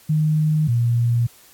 sine tone pair in turn, 154.3 / 118.69 Hz, D#3 / A#2, -14 / +32 cents, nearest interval perfect fourth, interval 454 cents, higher first, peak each -15 dBFS, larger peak neither, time 0.09-0.68 / 0.68-1.27 s, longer neither, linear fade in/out 10 ms, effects white hiss -50 dBFS RMS until 1.53 s + AAC 64 kbps

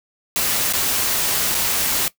white noise with dropouts, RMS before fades -20 dBFS, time 0.36-2.08 s, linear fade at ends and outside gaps 1 ms, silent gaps 0.726-0.735 / 1.545-1.549 s, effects noise-tail reverb RT60 0.1 s tail -18 dB re dry

